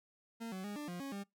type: tone with pitch steps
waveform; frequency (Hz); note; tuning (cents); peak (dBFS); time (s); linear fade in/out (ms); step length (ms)
40% pulse; 228.8 / 187.7 / 205.4 / 295.8 / 176.6 / 275 / 199.6; A#3 / F#3 / G#3 / D4 / F3 / C#4 / G3; -32 / +25 / -19 / +13 / +20 / -14 / +32; -40; 0.4-1.24; 20; 120
effects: noise-tail reverb RT60 0.2 s tail -26 dB re dry